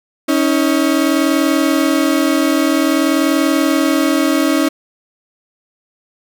35% pulse tone pair together, 277.2 / 317.7 Hz, C#4 / D#4, 0 / +36 cents, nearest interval major second, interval 236 cents, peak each -13 dBFS, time 0.28-4.69 s, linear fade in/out 10 ms, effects none

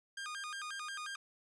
sawtooth tone with vibrato, 1401 Hz, F6, 5 cents sharp, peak -37 dBFS, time 0.17-1.16 s, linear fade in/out 5 ms, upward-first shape square, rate 5.6 Hz, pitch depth 230 cents each way, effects resampled to 22050 Hz

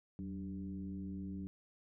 sine tone with frequency modulation, 188.5 Hz, F#3, 32 cents sharp, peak -40 dBFS, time 0.19-1.47 s, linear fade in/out 0 ms, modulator 104 Hz, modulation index 0.93, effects none

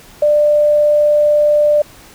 sine tone, 594 Hz, D5, 20 cents sharp, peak -8 dBFS, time 0.22-1.82 s, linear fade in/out 5 ms, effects pink hiss -41 dBFS RMS until 2.14 s

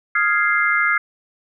sine chord, F minor seventh, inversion third, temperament equal, 1244.5 / 1396.9 / 1661.2 / 2093 Hz, Eb6 / F6 / Ab6 / C7, 0 / 0 / 0 / 0 cents, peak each -23 / -20 / -21 / -19 dBFS, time 0.15-0.98 s, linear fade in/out 5 ms, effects none

